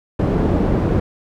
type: low-pass noise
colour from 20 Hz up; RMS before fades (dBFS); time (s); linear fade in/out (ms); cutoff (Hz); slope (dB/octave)
white; -17; 0.19-1; 5; 330; 12
effects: none